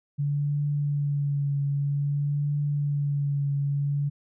sine tone with vibrato, 143.4 Hz, D3, 41 cents flat, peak -23 dBFS, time 0.18-4.1 s, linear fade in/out 20 ms, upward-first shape triangle, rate 0.52 Hz, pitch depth 30 cents each way, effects none

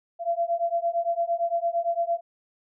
sine beating tone pair, 677 / 685.8 Hz, E5 / F5, +46 / -32 cents, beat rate 8.8 Hz, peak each -26 dBFS, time 0.19-2.21 s, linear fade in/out 50 ms, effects none

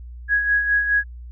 sine tone with tremolo, 1661.2 Hz, G#6, in tune, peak -14 dBFS, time 0.28-1.04 s, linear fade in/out 50 ms, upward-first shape sine, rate 4.8 Hz, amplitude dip 55%, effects added 60 Hz sine -34 dBFS peak until 1.31 s

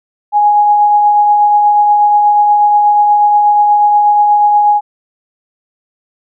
sine tone with tremolo, 830.6 Hz, G#5, in tune, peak -4 dBFS, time 0.32-4.81 s, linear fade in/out 50 ms, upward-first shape triangle, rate 8.3 Hz, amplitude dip 30%, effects none

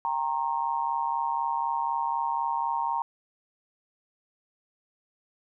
sine tone with amplitude modulation, 931 Hz, A#5, 2 cents flat, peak -21 dBFS, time 0.05-3.02 s, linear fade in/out 0 ms, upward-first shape sine, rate 144 Hz, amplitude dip 95%, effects none

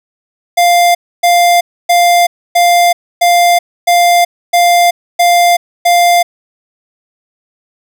square tone bursts, 698.5 Hz, F5, in tune, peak -6 dBFS, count 9, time 0.57-6.23 s, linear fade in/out 10 ms, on 380 ms, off 280 ms, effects none

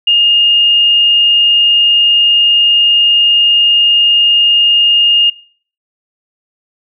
sine tone, 2835 Hz, F7, 25 cents sharp, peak -6 dBFS, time 0.07-5.3 s, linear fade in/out 5 ms, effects noise-tail reverb RT60 0.5 s tail -22 dB re dry

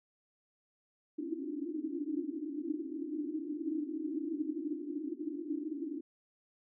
white band-pass noise, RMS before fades -38 dBFS, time 1.18-6.01 s, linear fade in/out 10 ms, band 280 to 330 Hz, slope 96 dB/octave, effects none

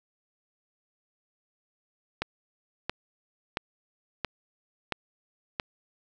click train, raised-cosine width 0.3 ms, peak -12 dBFS, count 6, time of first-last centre 2.22-5.598 s, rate 1.48 Hz, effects none

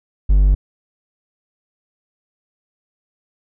triangle tone, 49 Hz, G1, in tune, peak -7 dBFS, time 0.29-0.55 s, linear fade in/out 10 ms, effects none

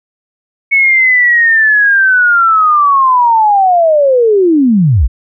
sine linear sweep, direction down, 2217 to 45.46 Hz, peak -5 dBFS, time 0.71-5.08 s, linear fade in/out 20 ms, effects none

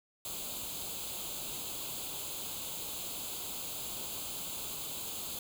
white noise with comb filter, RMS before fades -40 dBFS, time 0.25-5.39 s, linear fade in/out 2 ms, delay 0.27 ms, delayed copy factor +0.8, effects none

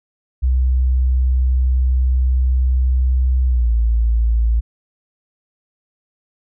sine tone with pitch glide, 63.7 to 56.75 Hz, C2 to A#1, -46 to -46 cents, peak -12 dBFS, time 0.42-4.61 s, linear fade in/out 20 ms, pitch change -200 cents, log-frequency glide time 3.46-3.73 s, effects none

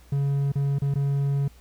triangle tone with dropouts, 140 Hz, C#3, 18 cents sharp, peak -19 dBFS, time 0.12-1.48 s, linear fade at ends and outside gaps 5 ms, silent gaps 0.52-0.555 / 0.787-0.818 / 0.941-0.955 s, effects added 60 Hz sine -50 dBFS peak until 1.6 s + pink hiss -57 dBFS RMS until 1.6 s

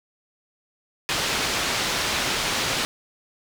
white low-pass noise, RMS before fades -25 dBFS, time 1.09-2.85 s, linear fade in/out 0 ms, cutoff 4500 Hz, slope 12 dB/octave, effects none

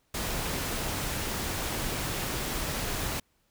pink noise, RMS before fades -32 dBFS, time 0.14-3.2 s, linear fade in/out 5 ms, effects pink hiss -71 dBFS RMS until 3.5 s

